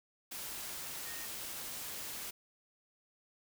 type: tone in noise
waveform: sine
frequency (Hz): 1851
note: A#6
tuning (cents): -13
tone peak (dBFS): -50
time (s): 1.05-1.26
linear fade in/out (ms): 10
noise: white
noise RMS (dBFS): -43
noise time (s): 0.31-2.31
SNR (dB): -10
effects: none